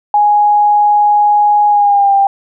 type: tone with pitch glide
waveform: sine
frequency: 830.6 to 792.6 Hz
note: G#5 to G5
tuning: 0 to +19 cents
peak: -6 dBFS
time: 0.14-2.27 s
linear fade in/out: 2 ms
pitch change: -81 cents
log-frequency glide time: 1.69-2.14 s
effects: none